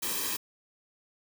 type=noise with comb filter; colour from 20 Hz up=white; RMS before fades=-32 dBFS; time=0.02-0.37 s; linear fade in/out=10 ms; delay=1.4 ms; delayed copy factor=-0.85; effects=none